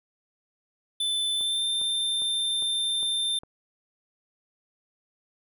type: tone with pitch glide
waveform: square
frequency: 3520 to 3582 Hz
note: A7 to A7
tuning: 0 to +30 cents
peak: -25 dBFS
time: 1-3.39 s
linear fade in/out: 5 ms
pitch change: +30 cents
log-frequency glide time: 1.34-1.63 s
type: click train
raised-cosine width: 1 ms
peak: -32 dBFS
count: 6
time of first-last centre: 1.41-3.434 s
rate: 2.47 Hz
effects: none